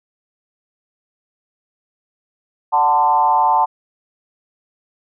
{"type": "tone with frequency modulation", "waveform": "sine", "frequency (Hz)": 886, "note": "A5", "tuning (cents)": 12, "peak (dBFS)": -11, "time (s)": [2.72, 3.66], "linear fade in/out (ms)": 20, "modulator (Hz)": 147, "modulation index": 1, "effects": []}